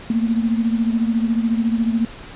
sine beating tone pair, 225.7 / 239.7 Hz, A3 / A#3, +44 / +48 cents, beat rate 14 Hz, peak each -17 / -22 dBFS, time 0.1-2.05 s, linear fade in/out 2 ms, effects pink hiss -38 dBFS RMS until 2.35 s + resampled to 8000 Hz

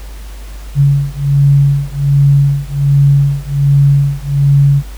sine beating tone pair, 140 / 141.3 Hz, C#3 / C#3, +18 / +34 cents, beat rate 1.3 Hz, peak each -10 dBFS, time 0.75-4.83 s, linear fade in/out 50 ms, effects added 50 Hz sine -25 dBFS peak until 4.97 s + pink hiss -38 dBFS RMS until 4.97 s

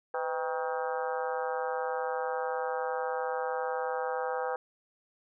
harmonic tone with a mistuned harmonic, 158.4 Hz, D#3, 31 cents sharp, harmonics 3 / 4 / 5 / 6 / 7 / 8 / 9 / 10, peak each -33 / -42 / -35 / -40 / -44 / -41 / -45 / -43 dBFS, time 0.14-4.56 s, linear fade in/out 2 ms, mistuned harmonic 3, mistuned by +97 cents, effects none

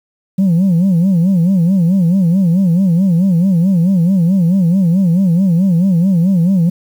sine tone with vibrato, 180 Hz, F#3, 47 cents flat, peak -6 dBFS, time 0.38-6.7 s, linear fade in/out 10 ms, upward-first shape sine, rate 4.6 Hz, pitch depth 160 cents each way, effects tanh soft clip ceiling -7 dBFS + 7-bit

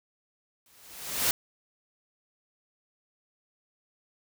white noise with exponential growth, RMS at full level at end -23 dBFS, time 0.66-1.31 s, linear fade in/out 2 ms, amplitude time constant 140 ms, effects none

